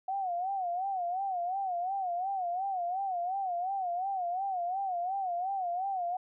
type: tone with vibrato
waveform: sine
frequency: 740 Hz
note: F#5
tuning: in tune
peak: -30 dBFS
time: 0.08-6.17 s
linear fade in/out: 5 ms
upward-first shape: sine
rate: 2.8 Hz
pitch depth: 120 cents each way
effects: none